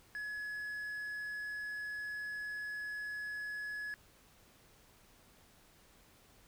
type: tone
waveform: triangle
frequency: 1693 Hz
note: G#6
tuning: 33 cents sharp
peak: -37 dBFS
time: 0.15-3.94 s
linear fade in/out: 0 ms
effects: pink hiss -64 dBFS RMS until 6.47 s